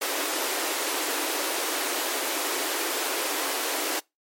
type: high-pass noise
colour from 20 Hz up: pink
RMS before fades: -28 dBFS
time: 0.01-4 s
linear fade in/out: 10 ms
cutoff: 280 Hz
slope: 96 dB/octave
effects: noise-tail reverb RT60 0.2 s tail -24 dB re dry + MP3 64 kbps